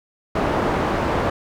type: low-pass noise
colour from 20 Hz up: white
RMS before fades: -21 dBFS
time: 0.35-1.3 s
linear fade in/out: 5 ms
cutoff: 850 Hz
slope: 12 dB/octave
effects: none